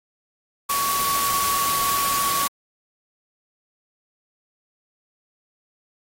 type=tone in noise; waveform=sine; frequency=1124 Hz; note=C#6; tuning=24 cents sharp; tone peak=-22 dBFS; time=0.69-2.48 s; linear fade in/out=10 ms; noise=white; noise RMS=-25 dBFS; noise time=0.69-2.48 s; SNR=0 dB; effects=AAC 48 kbps